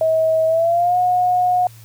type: tone with pitch glide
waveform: sine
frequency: 641 to 723.7 Hz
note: E5 to F#5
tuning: -49 to -39 cents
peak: -13 dBFS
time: 0.01-1.67 s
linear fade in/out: 2 ms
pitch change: +210 cents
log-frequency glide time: 0.47-0.97 s
effects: added 113 Hz sine -40 dBFS peak until 1.84 s + white hiss -48 dBFS RMS until 1.84 s